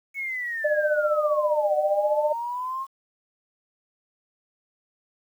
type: linear two-way sweep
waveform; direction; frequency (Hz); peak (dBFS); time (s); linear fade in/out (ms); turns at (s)
sine; down then up; 2224 to 740 to 1083; -27; 0.14-2.87; 50; 1.75
type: tone with tremolo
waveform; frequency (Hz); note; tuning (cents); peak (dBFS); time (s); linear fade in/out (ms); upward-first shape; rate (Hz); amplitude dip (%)
sine; 602; D5; +43; -17; 0.64-2.33; 10; triangle; 15; 75
effects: 9-bit